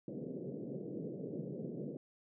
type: band-pass noise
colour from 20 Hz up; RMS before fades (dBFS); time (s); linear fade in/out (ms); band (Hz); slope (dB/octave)
pink; -43; 0.08-1.97; 2; 140 to 520; 48
effects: none